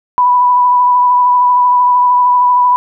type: tone with vibrato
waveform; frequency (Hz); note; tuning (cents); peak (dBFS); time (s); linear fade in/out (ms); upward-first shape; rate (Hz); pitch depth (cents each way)
sine; 987.8; B5; 0; -6; 0.18-2.76; 0; sine; 13; 17
effects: none